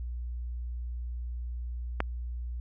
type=click; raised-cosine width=0.5 ms; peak=-12 dBFS; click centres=2.004 s; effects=added 60 Hz sine -33 dBFS peak until 2.6 s